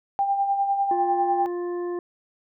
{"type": "tone with tremolo", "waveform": "sine", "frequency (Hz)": 794, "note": "G5", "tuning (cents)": 22, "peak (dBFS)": -18, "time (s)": [0.19, 1.46], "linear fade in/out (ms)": 0, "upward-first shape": "sine", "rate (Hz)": 10, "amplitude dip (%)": 50}
{"type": "harmonic tone", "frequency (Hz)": 351.5, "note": "F4", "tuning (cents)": 11, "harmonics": [1, 2, 3, 5], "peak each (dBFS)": [-26, -41, -40, -48], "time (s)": [0.91, 1.99], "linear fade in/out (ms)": 2}
{"effects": []}